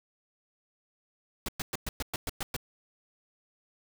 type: noise bursts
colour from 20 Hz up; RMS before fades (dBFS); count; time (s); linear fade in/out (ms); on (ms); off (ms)
pink; -33; 9; 1.46-2.565; 2; 25; 110
effects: none